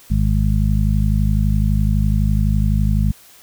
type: harmonic tone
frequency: 51.91 Hz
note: G#1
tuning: in tune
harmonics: 1 / 2 / 3 / 4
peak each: -16 / -19 / -21 / -22 dBFS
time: 0.1-3.12 s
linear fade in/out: 10 ms
effects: white hiss -46 dBFS RMS until 3.42 s